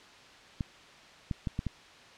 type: clicks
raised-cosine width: 5 ms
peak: -19 dBFS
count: 5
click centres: 0.608 / 1.312 / 1.472 / 1.591 / 1.667 s
effects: white hiss -53 dBFS RMS until 2.17 s + low-pass 4000 Hz 12 dB/octave